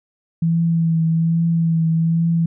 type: tone with vibrato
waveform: sine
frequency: 164.81 Hz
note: E3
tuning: in tune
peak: -14 dBFS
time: 0.42-2.46 s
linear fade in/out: 5 ms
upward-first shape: triangle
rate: 1.2 Hz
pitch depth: 29 cents each way
effects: none